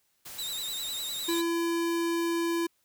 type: noise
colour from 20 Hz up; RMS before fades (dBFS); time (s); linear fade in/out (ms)
white; -43; 0.25-1.41; 10
type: tone with vibrato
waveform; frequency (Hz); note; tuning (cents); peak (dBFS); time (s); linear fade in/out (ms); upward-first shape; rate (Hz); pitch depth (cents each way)
sawtooth; 3814; A#7; +39; -30; 0.38-1.42; 10; sine; 9.9; 77
type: tone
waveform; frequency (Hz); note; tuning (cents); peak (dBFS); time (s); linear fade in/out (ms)
square; 337.1; E4; +39; -27; 1.28-2.67; 10
effects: white hiss -72 dBFS RMS until 2.84 s